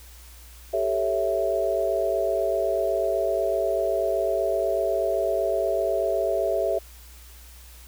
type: chord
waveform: sine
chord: A dominant seventh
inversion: third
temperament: equal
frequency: 392 / 440 / 554.4 / 659.3 Hz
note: G4 / A4 / C#5 / E5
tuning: 0 / 0 / 0 / 0 cents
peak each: -28 / -30 / -28 / -24 dBFS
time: 0.73-6.79 s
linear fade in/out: 10 ms
effects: added 60 Hz sine -45 dBFS peak until 7.87 s + white hiss -50 dBFS RMS until 7.87 s